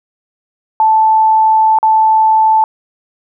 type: tone with dropouts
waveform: sine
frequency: 877 Hz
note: A5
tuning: 6 cents flat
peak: -6 dBFS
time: 0.8-2.64 s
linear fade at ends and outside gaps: 1 ms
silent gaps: 1.787-1.829 s
effects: none